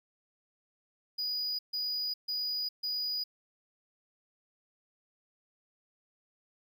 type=tone bursts; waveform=triangle; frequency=4924 Hz; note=D#8; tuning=19 cents flat; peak=-30 dBFS; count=4; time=1.18-3.24 s; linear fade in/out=10 ms; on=410 ms; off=140 ms; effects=11-bit